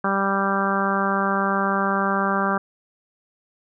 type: harmonic tone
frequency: 196.2 Hz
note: G3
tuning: 2 cents sharp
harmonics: 1 / 2 / 3 / 4 / 5 / 6 / 7 / 8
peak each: -25 / -29 / -29 / -28 / -29 / -25 / -28 / -28 dBFS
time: 0.04-2.58 s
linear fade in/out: 5 ms
effects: none